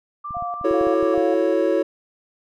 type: tone with vibrato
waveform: sine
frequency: 1174.7 Hz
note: D6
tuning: in tune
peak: -28 dBFS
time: 0.24-1.15 s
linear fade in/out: 10 ms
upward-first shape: triangle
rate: 3 Hz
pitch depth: 17 cents each way
type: clicks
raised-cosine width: 5 ms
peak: -27 dBFS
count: 9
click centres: 0.308 / 0.369 / 0.424 / 0.613 / 0.711 / 0.812 / 0.87 / 1.028 / 1.178 s
type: tone with tremolo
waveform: sine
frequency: 705 Hz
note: F5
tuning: 16 cents sharp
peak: -26 dBFS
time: 0.34-1.54 s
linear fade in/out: 10 ms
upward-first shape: square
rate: 2.5 Hz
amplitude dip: 75%
type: chord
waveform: triangle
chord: F# minor seventh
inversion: third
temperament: equal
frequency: 329.6 / 370 / 440 / 554.4 Hz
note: E4 / F#4 / A4 / C#5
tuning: 0 / 0 / 0 / 0 cents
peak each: -20 / -21 / -22 / -19 dBFS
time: 0.64-1.83 s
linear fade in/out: 10 ms
effects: none